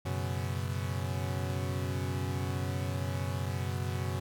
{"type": "chord", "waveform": "40% pulse", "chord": "F# suspended fourth", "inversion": "none", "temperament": "equal", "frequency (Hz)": [92.5, 123.47, 138.59], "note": ["F#2", "B2", "C#3"], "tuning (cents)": [0, 0, 0], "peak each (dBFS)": [-33, -36, -37], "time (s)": [0.05, 4.2], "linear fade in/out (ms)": 10, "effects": []}